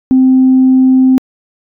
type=tone; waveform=sine; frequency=260 Hz; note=C4; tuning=11 cents flat; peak=-3 dBFS; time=0.11-1.18 s; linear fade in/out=0 ms; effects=tanh soft clip ceiling 0 dBFS